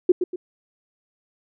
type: tone with echo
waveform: sine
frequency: 360.5 Hz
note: F#4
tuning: 45 cents flat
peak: -10 dBFS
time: 0.09-0.12 s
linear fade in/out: 5 ms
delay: 120 ms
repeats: 2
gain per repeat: -8 dB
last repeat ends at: 0.36 s
effects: none